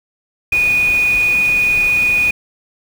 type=tone in noise; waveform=sine; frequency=2468 Hz; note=D#7; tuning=15 cents flat; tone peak=-11 dBFS; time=0.52-2.31 s; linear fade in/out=5 ms; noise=pink; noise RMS=-29 dBFS; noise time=0.52-2.31 s; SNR=+15 dB; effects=none